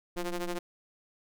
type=ring-modulated tone; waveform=sawtooth; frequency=176.5 Hz; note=F3; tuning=19 cents sharp; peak=-25 dBFS; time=0.16-0.59 s; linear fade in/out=10 ms; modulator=170 Hz; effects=none